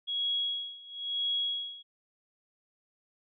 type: tone with tremolo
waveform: sine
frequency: 3322 Hz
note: G#7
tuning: in tune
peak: -27 dBFS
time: 0.07-1.83 s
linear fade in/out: 20 ms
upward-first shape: sine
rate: 0.99 Hz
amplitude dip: 90%
effects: none